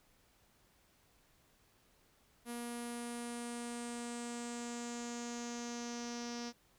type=tone with low-pass filter sweep; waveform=sawtooth; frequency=238.2 Hz; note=A#3; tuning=38 cents sharp; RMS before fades=-43 dBFS; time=2.45-6.53 s; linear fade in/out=50 ms; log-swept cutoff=11000 to 5500 Hz; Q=5.2; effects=pink hiss -70 dBFS RMS until 6.78 s